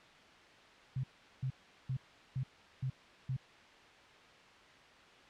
sine tone bursts, 130.81 Hz, C3, in tune, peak -33 dBFS, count 6, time 0.96-3.366 s, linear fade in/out 5 ms, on 76 ms, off 390 ms, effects white hiss -58 dBFS RMS until 5.29 s + low-pass 3000 Hz 12 dB/octave

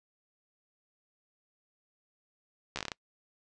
slowing click train, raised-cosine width 0.2 ms, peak -17 dBFS, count 8, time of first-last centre 2.76-2.918 s, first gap 13 ms, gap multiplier 1.18, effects noise-tail reverb RT60 0.1 s tail -26 dB re dry + resampled to 22050 Hz

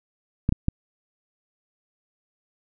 clicks, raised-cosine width 5 ms, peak -8 dBFS, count 3, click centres 0.491 / 0.524 / 0.684 s, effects none

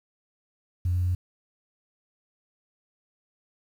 sine tone with pitch steps, 88.8 / 89.47 / 90.14 Hz, F2 / F2 / F#2, +29 / +42 / -45 cents, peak -21 dBFS, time 0.85-1.15 s, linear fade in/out 5 ms, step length 100 ms, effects tanh soft clip ceiling -18 dBFS + 9-bit

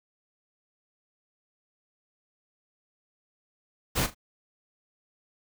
pink noise with echo, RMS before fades -26 dBFS, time 3.95-4.07 s, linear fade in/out 20 ms, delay 39 ms, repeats 2, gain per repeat -13 dB, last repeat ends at 4.148 s, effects none

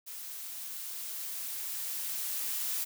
blue noise with level ramp, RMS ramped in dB -43 to -33 dBFS, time 0.06-2.85 s, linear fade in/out 20 ms, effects none

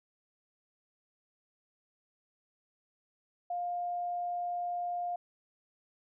sine tone, 705 Hz, F5, 16 cents sharp, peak -32 dBFS, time 3.5-5.16 s, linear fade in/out 5 ms, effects none

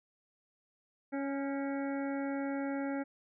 harmonic tone with a mistuned harmonic, 277.2 Hz, C#4, in tune, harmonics 1 / 2 / 3 / 5 / 6 / 7 / 8, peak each -34 / -40 / -44 / -48 / -50 / -51 / -52 dBFS, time 1.12-3.04 s, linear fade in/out 20 ms, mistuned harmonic 6, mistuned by -40 cents, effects none

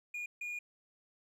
triangle tone bursts at uneven times, 2435 Hz, D#7, 38 cents flat, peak -36 dBFS, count 2, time 0.14-0.26 / 0.41-0.59 s, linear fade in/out 5 ms, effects none

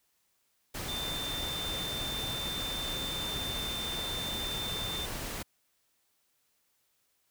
sine tone in noise, 3572 Hz, A7, 25 cents sharp, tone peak -35 dBFS, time 0.88-5.06 s, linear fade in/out 10 ms, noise pink, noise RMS -38 dBFS, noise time 0.74-5.43 s, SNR 0 dB, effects white hiss -74 dBFS RMS until 7.3 s

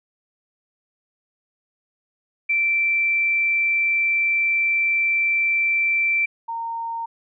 sine tone pair in turn, 2341 / 919.9 Hz, D7 / A#5, -6 / -23 cents, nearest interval octave + major third, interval 1617 cents, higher first, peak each -17 / -25 dBFS, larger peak first, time 2.49-6.26 / 6.48-7.06 s, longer first, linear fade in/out 10 ms, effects none

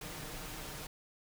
pink noise with comb filter, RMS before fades -44 dBFS, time 0.01-0.87 s, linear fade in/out 5 ms, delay 6.5 ms, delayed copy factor +0.5, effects none

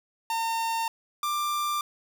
45% pulse tone pair in turn, 910 / 1185 Hz, A#5 / D6, -42 / +15 cents, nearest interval perfect fourth, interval 457 cents, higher second, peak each -26 dBFS, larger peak neither, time 0.3-0.88 / 1.23-1.81 s, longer neither, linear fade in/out 2 ms, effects none

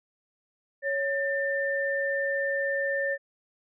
sine tone pair together, 554.4 / 1791.9 Hz, C#5 / A6, 0 / +31 cents, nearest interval octave + minor sixth, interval 2031 cents, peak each -28 dBFS, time 0.82-3.18 s, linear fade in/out 50 ms, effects none

